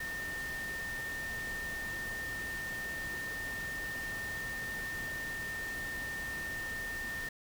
sine tone in noise, 1815 Hz, A#6, 47 cents flat, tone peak -37 dBFS, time 0-7.29 s, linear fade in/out 5 ms, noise pink, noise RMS -45 dBFS, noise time 0-7.29 s, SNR +5 dB, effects none

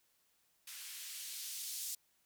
violet noise with band-pass filter sweep, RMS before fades -45 dBFS, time 0.67-1.95 s, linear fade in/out 5 ms, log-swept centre 1900 to 5300 Hz, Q 0.9, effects white hiss -75 dBFS RMS until 2.25 s

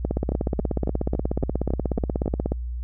two click trains, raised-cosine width 2 ms, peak -12 / -10 dBFS, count 8 / 42, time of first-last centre 0.32-2.259 / 0.05-2.52 s, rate 3.61 / 16.6 Hz, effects added 60 Hz sine -27 dBFS peak until 2.83 s

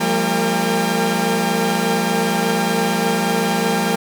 sawtooth tone cluster, 174.3 / 199.4 / 227.8 / 459 / 802 Hz, F3 / G3 / A#3 / A#4 / G5, -3 / +30 / -40 / -27 / +39 cents, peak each -19 dBFS, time 0-3.96 s, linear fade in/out 10 ms, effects none

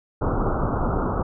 pink low-pass noise, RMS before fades -23 dBFS, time 0.21-1.23 s, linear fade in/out 10 ms, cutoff 1400 Hz, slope 96 dB/octave, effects none

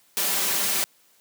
white noise with comb filter, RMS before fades -24 dBFS, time 0.17-0.84 s, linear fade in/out 0 ms, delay 5.1 ms, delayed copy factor +0.5, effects white hiss -60 dBFS RMS until 1.2 s + high-pass 150 Hz 12 dB/octave

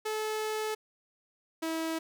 sawtooth tone pair in turn, 432.3 / 323.9 Hz, A4 / E4, -31 / -30 cents, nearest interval perfect fourth, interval 499 cents, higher first, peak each -27 dBFS, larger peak neither, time 0.05-0.75 / 1.62-1.99 s, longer first, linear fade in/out 10 ms, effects none

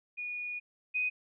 sine tone pair in turn, 2453 / 2496 Hz, D#7 / D#7, -25 / +5 cents, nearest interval unison, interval 30 cents, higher second, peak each -35 / -28 dBFS, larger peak second, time 0.17-0.6 / 0.94-1.1 s, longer first, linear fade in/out 20 ms, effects none

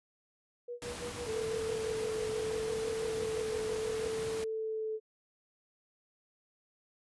sine tone with tremolo, 482.6 Hz, B4, 40 cents flat, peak -37 dBFS, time 0.68-4.09 s, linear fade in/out 5 ms, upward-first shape sine, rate 6 Hz, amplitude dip 95%
pink noise, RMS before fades -42 dBFS, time 0.82-4.44 s, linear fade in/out 0 ms
sine tone with vibrato, 440 Hz, A4, in tune, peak -33 dBFS, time 1.25-5 s, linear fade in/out 50 ms, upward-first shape triangle, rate 0.74 Hz, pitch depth 17 cents each way
effects high-pass 60 Hz 12 dB/octave + resampled to 24000 Hz

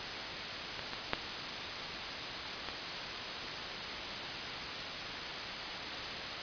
clicks, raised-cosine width 0.3 ms, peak -22 / -22 / -12 / -21 dBFS, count 4, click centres 0.793 / 0.934 / 1.134 / 2.687 s, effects white hiss -38 dBFS RMS until 6.42 s + resampled to 11025 Hz

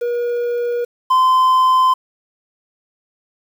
triangle tone pair in turn, 479.5 / 1030.8 Hz, A#4 / C6, +49 / -26 cents, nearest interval octave + minor second, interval 1325 cents, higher second, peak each -15 / -8 dBFS, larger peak second, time 0.01-0.85 / 1.1-1.94 s, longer neither, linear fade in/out 10 ms, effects 7-bit

